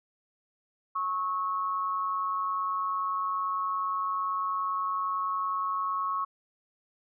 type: tone pair together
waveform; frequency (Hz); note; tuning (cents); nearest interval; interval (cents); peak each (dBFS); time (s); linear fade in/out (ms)
sine; 1100.6 / 1290; C#6 / E6; -13 / -38; minor third; 275; -28 / -35; 0.95-6.25; 10
effects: none